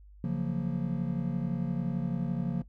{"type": "chord", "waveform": "triangle", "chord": "Gb major seventh", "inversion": "second", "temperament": "just", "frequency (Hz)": [138.75, 173.43, 185, 231.2], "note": ["Db3", "F3", "Gb3", "Bb3"], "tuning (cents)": [2, -12, 0, -14], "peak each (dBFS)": [-32, -30, -35, -33], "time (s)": [0.24, 2.62], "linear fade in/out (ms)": 2, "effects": ["noise-tail reverb RT60 0.1 s tail -17 dB re dry", "added 50 Hz sine -50 dBFS peak until 2.68 s"]}